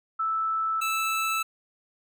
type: tone pair in turn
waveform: sine / 25% pulse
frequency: 1316 / 1316 Hz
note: E6 / E6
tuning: -3 / -3 cents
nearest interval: unison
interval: 0 cents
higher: neither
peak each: -24 / -21 dBFS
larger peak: second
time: 0.19-0.81 / 0.81-1.43 s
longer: neither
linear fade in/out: 10 ms
effects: none